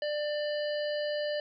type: harmonic tone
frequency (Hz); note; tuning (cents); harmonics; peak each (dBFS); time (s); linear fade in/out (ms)
594; D5; +20; 1 / 3 / 5 / 7 / 8; -30 / -40 / -42 / -46 / -45; 0.02-1.4; 2
effects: none